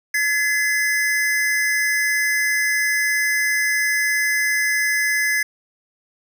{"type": "tone pair together", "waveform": "square", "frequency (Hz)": [1700, 2043], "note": ["G#6", "C7"], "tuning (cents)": [40, -42], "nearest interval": "minor third", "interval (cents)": 318, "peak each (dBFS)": -21, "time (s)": [0.14, 5.43], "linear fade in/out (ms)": 5, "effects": []}